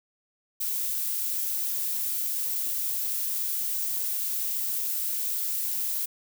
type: noise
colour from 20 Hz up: violet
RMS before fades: -29 dBFS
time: 0.6-6.06 s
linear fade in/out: 10 ms
effects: none